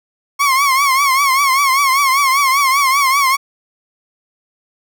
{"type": "tone with vibrato", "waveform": "30% pulse", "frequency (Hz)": 1092, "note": "C#6", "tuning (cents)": -26, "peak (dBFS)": -8, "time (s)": [0.39, 3.37], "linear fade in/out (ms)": 20, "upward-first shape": "triangle", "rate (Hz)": 5.1, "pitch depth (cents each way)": 110, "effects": []}